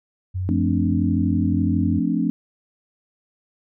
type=tone; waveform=sine; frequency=92.5 Hz; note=F#2; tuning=in tune; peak=-22 dBFS; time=0.34-2 s; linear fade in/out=20 ms
type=chord; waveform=sine; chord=D minor seventh; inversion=first; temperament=equal; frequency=174.61 / 220 / 261.6 / 293.7 Hz; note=F3 / A3 / C4 / D4; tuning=0 / 0 / 0 / 0 cents; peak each=-24 dBFS; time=0.49-2.3 s; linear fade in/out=0 ms
effects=none